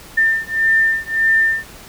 sine beating tone pair, 1795 / 1796.7 Hz, A6 / A6, +34 / +36 cents, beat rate 1.7 Hz, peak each -16 dBFS, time 0.17-1.65 s, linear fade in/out 10 ms, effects pink hiss -39 dBFS RMS until 1.88 s

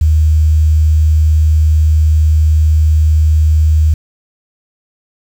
sine tone with quantisation, 77.78 Hz, D#2, in tune, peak -6 dBFS, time 0.01-3.94 s, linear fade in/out 5 ms, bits 6, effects none

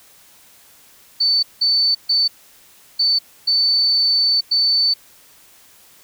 sine tone bursts at uneven times, 4519 Hz, C#8, 33 cents sharp, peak -13 dBFS, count 6, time 1.2-1.43 / 1.61-1.95 / 2.09-2.28 / 2.99-3.19 / 3.47-4.41 / 4.51-4.94 s, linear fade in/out 10 ms, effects white hiss -49 dBFS RMS until 6.03 s

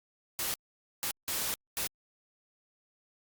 white noise bursts at uneven times, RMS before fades -33 dBFS, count 4, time 0.39-0.54 / 1.03-1.11 / 1.28-1.54 / 1.77-1.87 s, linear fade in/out 0 ms, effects Opus 48 kbps

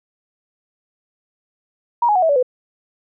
sine tone with pitch steps, 950 / 836.6 / 736.8 / 648.9 / 571.4 / 503.2 Hz, A#5 / G#5 / F#5 / E5 / D5 / B4, +33 / +12 / -7 / -27 / -48 / +32 cents, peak -12 dBFS, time 2.02-2.428 s, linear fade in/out 5 ms, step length 68 ms, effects none

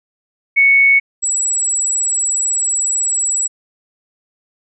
sine tone pair in turn, 2217 / 7794 Hz, C#7 / B8, 0 / -24 cents, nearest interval octave + minor seventh, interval 2176 cents, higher second, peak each -7 / -14 dBFS, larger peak first, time 0.56-1 / 1.22-3.48 s, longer second, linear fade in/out 20 ms, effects none

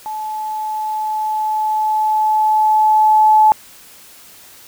sine tone with level ramp, 862 Hz, A5, 36 cents flat, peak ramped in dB -22 to -6 dBFS, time 0.06-3.52 s, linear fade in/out 0 ms, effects white hiss -42 dBFS RMS until 4.67 s

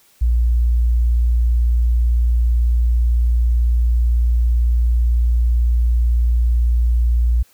sine tone, 59 Hz, A#1, 22 cents sharp, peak -12 dBFS, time 0.21-7.43 s, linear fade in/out 10 ms, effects white hiss -54 dBFS RMS until 7.53 s

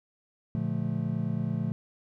triangle chord, Bb major seventh, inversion none, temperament just, 116.54 / 145.68 / 174.81 / 218.5 Hz, Bb2 / D3 / F3 / A3, 0 / -14 / +2 / -12 cents, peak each -31 dBFS, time 0.55-1.72 s, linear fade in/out 0 ms, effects none

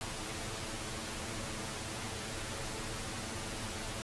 pink noise with comb filter, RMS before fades -40 dBFS, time 0.01-4.02 s, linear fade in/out 0 ms, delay 9.1 ms, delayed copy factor +0.75, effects resampled to 24000 Hz

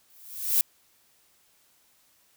violet noise with exponential growth, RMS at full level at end -19 dBFS, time 0.1-0.61 s, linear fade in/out 1 ms, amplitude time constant 110 ms, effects white hiss -64 dBFS RMS until 2.36 s

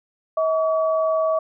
sine tone pair together, 639.3 / 1138 Hz, D#5 / C#6, +47 / +45 cents, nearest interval minor seventh, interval 998 cents, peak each -18 / -25 dBFS, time 0.37-1.39 s, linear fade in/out 5 ms, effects none

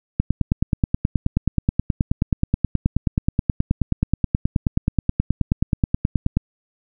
click train, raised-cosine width 5 ms, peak -4 dBFS, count 59, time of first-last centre 0.2-6.37 s, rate 9.4 Hz, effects none

